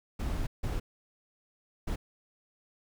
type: noise bursts at uneven times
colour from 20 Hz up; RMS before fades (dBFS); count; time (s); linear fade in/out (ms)
brown; -32; 3; 0.19-0.47 / 0.63-0.8 / 1.87-1.96; 10
effects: none